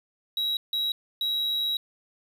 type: tone bursts at uneven times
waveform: triangle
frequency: 3862 Hz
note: B7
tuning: 39 cents flat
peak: -23 dBFS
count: 3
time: 0.37-0.57 / 0.73-0.92 / 1.21-1.77 s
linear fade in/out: 2 ms
effects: 9-bit